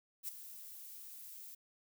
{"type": "noise with ADSR envelope", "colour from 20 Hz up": "violet", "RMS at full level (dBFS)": -39, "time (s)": [0.23, 1.55], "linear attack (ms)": 51, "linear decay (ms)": 13, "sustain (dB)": -12, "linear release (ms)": 8, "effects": []}